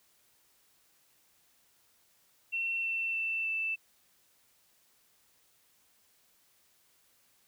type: tone with pitch steps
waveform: sine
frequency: 2710 / 2690 / 2670 / 2650 Hz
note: E7 / E7 / E7 / E7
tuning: +47 / +34 / +22 / +9 cents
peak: -30 dBFS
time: 2.52-3.76 s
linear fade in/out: 20 ms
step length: 310 ms
effects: white hiss -68 dBFS RMS until 7.47 s